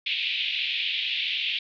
pink band-pass noise, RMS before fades -28 dBFS, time 0.06-1.59 s, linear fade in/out 5 ms, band 2400 to 3700 Hz, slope 48 dB/octave, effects none

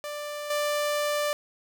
sawtooth tone with level steps, 590 Hz, D5, 8 cents sharp, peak -29 / -21 dBFS, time 0.04-1.33 s, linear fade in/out 0 ms, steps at 0.5 s, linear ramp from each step 5 ms, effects none

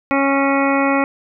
harmonic tone, 275.7 Hz, C#4, 9 cents flat, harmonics 1 / 2 / 3 / 4 / 5 / 7 / 8 / 9, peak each -17 / -20 / -22 / -23 / -24 / -25 / -26 / -27 dBFS, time 0.11-1.04 s, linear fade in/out 0 ms, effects none

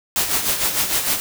white noise with tremolo, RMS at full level -18 dBFS, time 0.16-1.2 s, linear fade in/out 0 ms, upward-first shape sine, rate 6.6 Hz, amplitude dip 60%, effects none

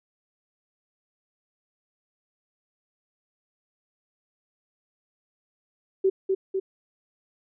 sine tone with echo, 383.4 Hz, G4, 38 cents flat, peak -17 dBFS, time 6.04-6.1 s, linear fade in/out 10 ms, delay 250 ms, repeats 2, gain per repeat -3 dB, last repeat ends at 6.6 s, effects none

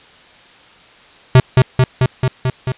square tone with echo, 128.7 Hz, C3, 28 cents flat, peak -4 dBFS, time 1.35-1.4 s, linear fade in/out 2 ms, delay 220 ms, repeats 6, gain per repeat -2 dB, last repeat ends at 2.72 s, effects white hiss -44 dBFS RMS until 2.77 s + resampled to 8000 Hz

